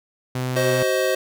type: tone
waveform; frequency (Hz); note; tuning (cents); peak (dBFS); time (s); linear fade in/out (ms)
sawtooth; 127.4; C3; -46; -19; 0.35-0.83; 5
type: chord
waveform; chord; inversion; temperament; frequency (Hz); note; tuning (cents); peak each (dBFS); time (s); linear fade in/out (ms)
square; C diminished; second; just; 376.7 / 523.3 / 627.9; Gb4 / C5 / Eb5; +31 / 0 / +16; -25 / -22 / -25; 0.56-1.15; 5
effects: none